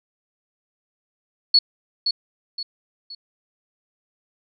sine tone with echo, 4387 Hz, C#8, 19 cents flat, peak -10 dBFS, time 1.54-1.59 s, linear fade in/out 5 ms, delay 520 ms, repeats 3, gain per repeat -8 dB, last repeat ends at 3.15 s, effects none

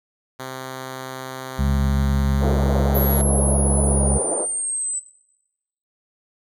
5% pulse tone with pitch glide, 130.81 to 131.95 Hz, C3 to C3, 0 to +15 cents, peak -19 dBFS, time 0.39-3.22 s, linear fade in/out 10 ms, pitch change +15 cents, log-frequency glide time 1.79-2.47 s
harmonic tone, 68.9 Hz, C#2, 10 cents flat, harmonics 1 / 2 / 3, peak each -19 / -22 / -24 dBFS, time 1.58-4.19 s, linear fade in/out 20 ms
white band-pass noise, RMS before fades -26 dBFS, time 2.39-4.47 s, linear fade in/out 50 ms, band 350 to 640 Hz, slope 24 dB/octave
sine exponential sweep, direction down, 11760 to 7980 Hz, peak -22 dBFS, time 2.94-5 s, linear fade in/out 20 ms
effects noise-tail reverb RT60 0.9 s tail -18 dB re dry

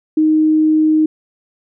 sine tone, 311.2 Hz, D#4, in tune, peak -9 dBFS, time 0.17-1.06 s, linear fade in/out 5 ms, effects none

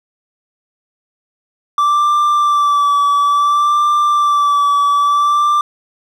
triangle tone with vibrato, 1166 Hz, D6, 13 cents flat, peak -8 dBFS, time 1.78-5.61 s, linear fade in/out 2 ms, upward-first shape sine, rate 0.58 Hz, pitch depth 28 cents each way, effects none

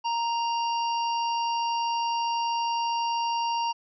harmonic tone, 932.3 Hz, A#5, in tune, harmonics 1 / 3 / 5 / 6, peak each -25 / -35 / -39 / -41 dBFS, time 0.04-3.73 s, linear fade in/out 20 ms, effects none

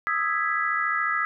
sine chord, E major seventh, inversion third, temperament equal, 1244.5 / 1318.5 / 1661.2 / 1975.5 Hz, D#6 / E6 / G#6 / B6, 0 / 0 / 0 / 0 cents, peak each -28 dBFS, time 0.07-1.25 s, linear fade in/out 0 ms, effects none

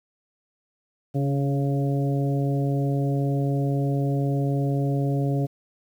harmonic tone with a mistuned harmonic, 139 Hz, C#3, 5 cents sharp, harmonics 1 / 2 / 3 / 4 / 5, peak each -22 / -28 / -32 / -34 / -36 dBFS, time 1.14-5.47 s, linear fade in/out 20 ms, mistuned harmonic 2, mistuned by +24 cents, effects 9-bit

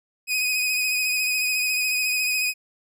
sawtooth tone with vibrato, 2504 Hz, D#7, 10 cents sharp, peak -18 dBFS, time 0.27-2.54 s, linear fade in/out 50 ms, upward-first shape sine, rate 14 Hz, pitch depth 28 cents each way, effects none

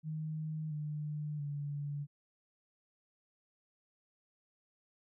sine tone with pitch steps, 155.9 / 150.07 / 144.46 Hz, D#3 / D3 / D3, +4 / +38 / -28 cents, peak -36 dBFS, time 0.03-2.07 s, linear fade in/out 50 ms, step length 680 ms, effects none

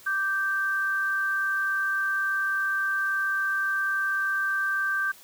sine tone pair together, 1174.7 / 1564.1 Hz, D6 / G6, 0 / -4 cents, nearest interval perfect fourth, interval 496 cents, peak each -32 / -24 dBFS, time 0.06-5.12 s, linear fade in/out 10 ms, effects white hiss -51 dBFS RMS until 5.23 s

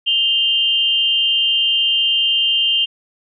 sine tone pair together, 2819 / 3135 Hz, F7 / G7, +16 / -1 cents, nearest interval major second, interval 183 cents, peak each -16 dBFS, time 0.06-2.86 s, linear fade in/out 20 ms, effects none

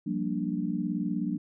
sine chord, G minor seventh, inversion third, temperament equal with one note detuned, 177.15 / 196 / 233.1 / 293.7 Hz, F3 / G3 / Bb3 / D4, +25 / 0 / 0 / 0 cents, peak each -33 dBFS, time 0.06-1.38 s, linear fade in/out 10 ms, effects none

